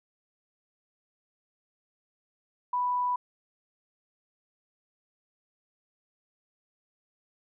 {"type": "tone", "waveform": "sine", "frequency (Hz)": 987.8, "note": "B5", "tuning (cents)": 0, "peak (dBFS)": -25, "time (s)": [2.73, 3.16], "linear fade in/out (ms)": 5, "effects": []}